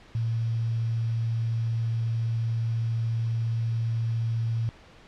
sine tone with quantisation, 114.3 Hz, A#2, 34 cents flat, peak -24 dBFS, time 0.15-4.69 s, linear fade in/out 0 ms, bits 8, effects pink hiss -52 dBFS RMS until 5.07 s + low-pass 4000 Hz 12 dB/octave

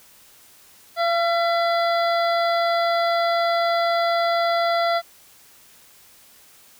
harmonic tone with a mistuned harmonic, 681 Hz, F5, 44 cents flat, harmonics 1 / 2 / 3 / 5 / 6 / 7, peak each -19 / -25 / -29 / -33 / -35 / -36 dBFS, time 0.96-5.02 s, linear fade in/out 50 ms, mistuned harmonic 3, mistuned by -35 cents, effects white hiss -51 dBFS RMS until 6.79 s

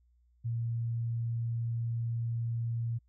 sine tone, 116.4 Hz, A#2, 2 cents flat, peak -30 dBFS, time 0.44-2.99 s, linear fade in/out 20 ms, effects added 60 Hz sine -64 dBFS peak until 3.08 s

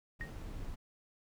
brown noise, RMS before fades -43 dBFS, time 0.19-0.76 s, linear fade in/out 20 ms
sine tone with exponential decay, 1864.7 Hz, A#6, in tune, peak -36 dBFS, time 0.21-0.33 s, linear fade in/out 0 ms, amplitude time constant 25 ms
effects none

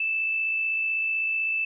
sine tone with amplitude modulation, 2637 Hz, E7, in tune, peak -22 dBFS, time 0-1.65 s, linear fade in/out 5 ms, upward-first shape sine, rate 55.9 Hz, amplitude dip 30%, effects none

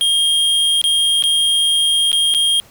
square tone with dropouts, 3229 Hz, G#7, 49 cents flat, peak -13 dBFS, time 0.01-2.6 s, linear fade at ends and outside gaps 0 ms, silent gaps 0.815-0.84 / 1.224-1.238 / 2.117-2.129 / 2.34-2.347 s, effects pink hiss -47 dBFS RMS until 2.7 s

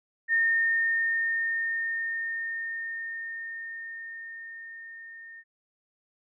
sine tone with level ramp, 1827 Hz, A#6, 35 cents flat, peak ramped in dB -20 to -43 dBFS, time 0.28-5.44 s, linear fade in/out 50 ms, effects none

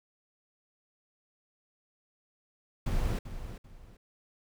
brown noise with echo, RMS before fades -29 dBFS, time 2.86-3.19 s, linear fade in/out 5 ms, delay 390 ms, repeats 2, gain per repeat -11 dB, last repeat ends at 3.97 s, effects none

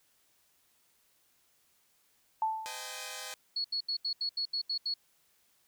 sine tone with exponential decay, 880 Hz, A5, in tune, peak -25 dBFS, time 2.42-3.02 s, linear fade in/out 2 ms, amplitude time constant 130 ms
5% pulse chord, Ab major seventh, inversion first, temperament equal with one note detuned, 510.7 / 622.3 / 784 / 830.6 Hz, C5 / Eb5 / G5 / Ab5, -42 / 0 / 0 / 0 cents, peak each -34 dBFS, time 2.66-3.34 s, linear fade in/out 0 ms
sine tone bursts, 4364 Hz, C#8, 28 cents flat, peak -30 dBFS, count 9, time 3.56-4.94 s, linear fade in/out 5 ms, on 84 ms, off 78 ms
effects white hiss -70 dBFS RMS until 5.67 s

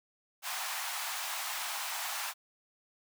pink high-pass noise, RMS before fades -37 dBFS, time 0.42-2.34 s, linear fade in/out 50 ms, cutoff 720 Hz, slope 48 dB/octave, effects none

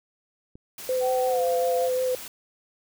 click, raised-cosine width 3 ms, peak -32 dBFS, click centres 0.555 s
white noise, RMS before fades -39 dBFS, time 0.78-2.28 s, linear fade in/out 2 ms
sine tone with vibrato, 510 Hz, C5, 44 cents flat, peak -22 dBFS, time 0.89-2.15 s, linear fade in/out 2 ms, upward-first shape triangle, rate 5.5 Hz, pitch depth 19 cents each way
sine tone with pitch glide, 764 to 692.5 Hz, G5 to F5, -45 to -15 cents, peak -26 dBFS, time 1-1.9 s, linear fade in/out 50 ms, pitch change -170 cents, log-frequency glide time 1.26-1.45 s
effects none

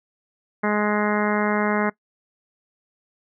harmonic tone, 209.3 Hz, G#3, 14 cents sharp, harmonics 1 / 2 / 3 / 4 / 5 / 6 / 7 / 8 / 9 / 10, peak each -23 / -26 / -28 / -29 / -30 / -31 / -31 / -32 / -33 / -33 dBFS, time 0.63-1.9 s, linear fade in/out 10 ms, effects noise-tail reverb RT60 0.1 s tail -21 dB re dry

